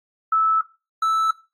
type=tone pair in turn; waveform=sine / triangle; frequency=1309 / 1314.3 Hz; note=E6 / E6; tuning=-13 / -6 cents; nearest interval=unison; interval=7 cents; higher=second; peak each=-15 dBFS; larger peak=neither; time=0.32-0.61 / 1.02-1.31 s; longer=neither; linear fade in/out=5 ms; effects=noise-tail reverb RT60 0.3 s tail -17 dB re dry + AAC 32 kbps